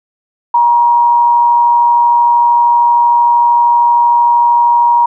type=tone with amplitude modulation; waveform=sine; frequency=950 Hz; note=A#5; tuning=33 cents sharp; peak=-4 dBFS; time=0.54-5.06 s; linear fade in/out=5 ms; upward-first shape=sine; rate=133 Hz; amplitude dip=35%; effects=none